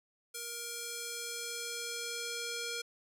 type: tone with band-pass filter sweep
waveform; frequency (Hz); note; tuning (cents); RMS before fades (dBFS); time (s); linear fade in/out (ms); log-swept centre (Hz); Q
square; 470.8; A#4; +17; -40; 0.34-2.82; 10; 9900 to 5000; 0.73
effects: none